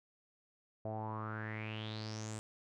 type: tone with low-pass filter sweep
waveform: sawtooth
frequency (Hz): 108.8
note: A2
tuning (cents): -19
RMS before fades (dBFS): -42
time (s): 0.85-2.39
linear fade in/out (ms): 0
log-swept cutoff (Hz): 640 to 8300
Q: 7.2
effects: none